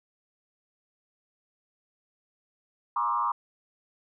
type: tone with frequency modulation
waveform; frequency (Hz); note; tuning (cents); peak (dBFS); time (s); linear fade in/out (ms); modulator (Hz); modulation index
sine; 1070; C6; +38; -24; 2.96-3.32; 5; 111; 1.4
effects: none